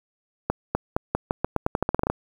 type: accelerating click train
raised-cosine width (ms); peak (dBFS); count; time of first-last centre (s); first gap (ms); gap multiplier
1; -7; 16; 0.5-2.1; 250; 0.86
effects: 7-bit